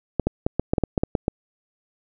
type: clicks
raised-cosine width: 2 ms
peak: -6 dBFS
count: 11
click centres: 0.197 / 0.27 / 0.465 / 0.596 / 0.735 / 0.782 / 0.837 / 0.978 / 1.035 / 1.152 / 1.281 s
effects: none